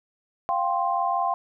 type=chord; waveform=sine; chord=F suspended second; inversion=none; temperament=equal with one note detuned; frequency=698.5 / 784 / 1050.7 Hz; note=F5 / G5 / C6; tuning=0 / 0 / +7 cents; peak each=-26 dBFS; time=0.49-1.34 s; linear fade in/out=0 ms; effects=none